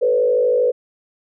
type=tone with frequency modulation; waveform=sine; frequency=495.1 Hz; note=B4; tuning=4 cents sharp; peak=-13 dBFS; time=0.01-0.72 s; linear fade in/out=20 ms; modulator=52.7 Hz; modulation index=0.88; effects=none